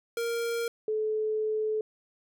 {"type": "tone pair in turn", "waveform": ["square", "sine"], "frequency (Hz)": [466.2, 432.3], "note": ["A#4", "A4"], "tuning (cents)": [0, -31], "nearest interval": "minor second", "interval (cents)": 131, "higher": "first", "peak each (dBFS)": [-29, -26], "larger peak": "second", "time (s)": [[0.17, 0.68], [0.88, 1.81]], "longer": "second", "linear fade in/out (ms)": 2, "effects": []}